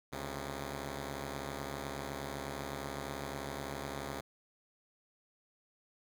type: tone pair together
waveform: 5% pulse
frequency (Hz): 71.57 / 135.1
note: D2 / C#3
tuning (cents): -44 / -44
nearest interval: major seventh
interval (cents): 1100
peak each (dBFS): -30 / -31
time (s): 0.12-4.21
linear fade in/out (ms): 10
effects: none